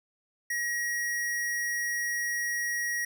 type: tone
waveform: square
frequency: 1900 Hz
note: A#6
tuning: 33 cents sharp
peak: -29 dBFS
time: 0.5-3.05 s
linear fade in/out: 5 ms
effects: none